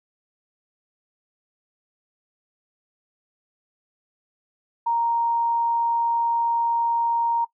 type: tone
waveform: sine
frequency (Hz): 932.3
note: A#5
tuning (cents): 0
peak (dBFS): -19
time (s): 4.86-7.45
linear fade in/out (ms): 10
effects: noise-tail reverb RT60 0.1 s tail -20 dB re dry